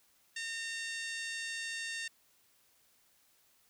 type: harmonic tone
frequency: 913 Hz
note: A#5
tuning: 36 cents flat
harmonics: 2 / 3 / 4 / 5 / 6 / 7 / 8 / 9 / 10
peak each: -40 / -44 / -46 / -48 / -50 / -51 / -52 / -53 / -54 dBFS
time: 0.36-2.08 s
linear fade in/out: 5 ms
effects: white hiss -69 dBFS RMS until 3.69 s